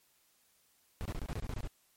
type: noise bursts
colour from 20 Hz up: brown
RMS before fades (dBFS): -37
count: 10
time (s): 1.01-1.675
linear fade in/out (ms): 0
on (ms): 44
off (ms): 25
effects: white hiss -70 dBFS RMS until 1.96 s + MP3 64 kbps